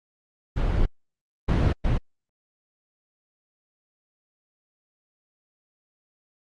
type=noise bursts at uneven times; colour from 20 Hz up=brown; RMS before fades=-21 dBFS; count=3; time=0.56-0.86 / 1.48-1.73 / 1.84-1.98 s; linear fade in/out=10 ms; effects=low-pass 4000 Hz 12 dB/octave + Opus 32 kbps